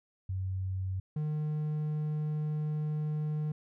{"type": "tone pair in turn", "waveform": ["sine", "triangle"], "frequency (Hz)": [94.3, 152.12], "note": ["F#2", "D#3"], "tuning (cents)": [33, -39], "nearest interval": "minor sixth", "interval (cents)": 828, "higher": "second", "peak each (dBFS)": [-31, -28], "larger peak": "second", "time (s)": [[0.29, 1], [1.16, 3.52]], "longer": "second", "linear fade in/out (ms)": 5, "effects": []}